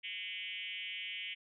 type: tone with frequency modulation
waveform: sine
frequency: 2625 Hz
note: E7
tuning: 8 cents flat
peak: -39 dBFS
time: 0.03-1.35 s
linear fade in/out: 20 ms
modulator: 194 Hz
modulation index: 3.1
effects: none